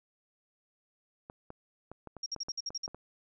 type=clicks; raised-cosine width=1 ms; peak=-30 dBFS; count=10; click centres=1.299 / 1.504 / 1.916 / 2.073 / 2.167 / 2.363 / 2.485 / 2.705 / 2.879 / 2.946 s
type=tone bursts; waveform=sine; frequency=5588 Hz; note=F8; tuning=in tune; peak=-33 dBFS; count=8; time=2.23-2.864 s; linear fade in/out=5 ms; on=32 ms; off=54 ms
effects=none